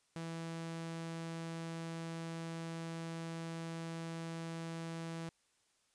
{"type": "tone", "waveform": "sawtooth", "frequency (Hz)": 165, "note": "E3", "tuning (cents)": 2, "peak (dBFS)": -37, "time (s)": [0.16, 5.29], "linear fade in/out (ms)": 0, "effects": ["white hiss -75 dBFS RMS until 5.94 s", "resampled to 22050 Hz"]}